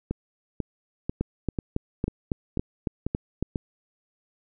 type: two click trains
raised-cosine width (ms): 3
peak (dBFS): -12 / -14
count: 9 / 8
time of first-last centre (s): 1.21-3.426 / 0.11-3.558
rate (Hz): 3.61 / 2.03
effects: none